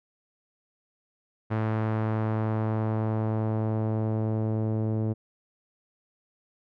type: tone with low-pass filter sweep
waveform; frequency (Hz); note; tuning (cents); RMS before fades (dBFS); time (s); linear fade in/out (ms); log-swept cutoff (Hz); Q
sawtooth; 109.6; A2; -6; -27; 1.5-5.14; 20; 1600 to 460; 1
effects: none